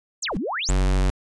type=exponential two-way sweep; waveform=sine; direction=down then up; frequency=8900 to 164.81 to 8530 Hz; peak=-24 dBFS; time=0.22-0.71 s; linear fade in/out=10 ms; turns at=0.37 s
type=noise with exponential growth; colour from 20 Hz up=brown; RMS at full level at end=-31 dBFS; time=0.25-0.37 s; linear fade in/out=1 ms; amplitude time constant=25 ms
type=tone; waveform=square; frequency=47.01 Hz; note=F#1; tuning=28 cents sharp; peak=-18 dBFS; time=0.69-1.1 s; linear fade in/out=0 ms
effects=resampled to 22050 Hz